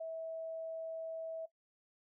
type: tone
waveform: sine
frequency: 650 Hz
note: E5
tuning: 24 cents flat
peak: -39 dBFS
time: 0-1.46 s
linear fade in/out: 10 ms
effects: noise-tail reverb RT60 0.1 s tail -18 dB re dry

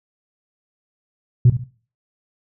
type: tone with echo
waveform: sine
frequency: 123.4 Hz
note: B2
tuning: 1 cent flat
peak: -6 dBFS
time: 1.45-1.5 s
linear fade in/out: 5 ms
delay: 70 ms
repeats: 2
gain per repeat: -12 dB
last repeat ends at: 1.64 s
effects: noise-tail reverb RT60 0.4 s tail -17 dB re dry + tanh soft clip ceiling -4 dBFS

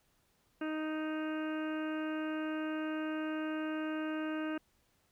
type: harmonic tone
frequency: 311.1 Hz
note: D#4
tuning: in tune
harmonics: 1 / 2 / 3 / 4 / 5 / 6 / 7 / 8 / 9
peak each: -35 / -43 / -51 / -47 / -45 / -55 / -58 / -54 / -53 dBFS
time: 0.61-4.58 s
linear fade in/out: 5 ms
effects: pink hiss -73 dBFS RMS until 5.11 s

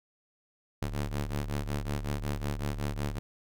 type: ring-modulated tone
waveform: sawtooth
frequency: 73 Hz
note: D2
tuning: 10 cents flat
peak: -24 dBFS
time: 0.82-3.19 s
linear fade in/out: 0 ms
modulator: 33.8 Hz
effects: none

